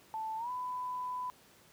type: tone with pitch glide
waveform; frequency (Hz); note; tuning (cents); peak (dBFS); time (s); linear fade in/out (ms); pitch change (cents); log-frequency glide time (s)
sine; 880 to 999.2; A5 to B5; 0 to +20; -35; 0.14-1.3; 0; +220; 0.37-0.5
effects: pink hiss -61 dBFS RMS until 1.72 s + high-pass 100 Hz 12 dB/octave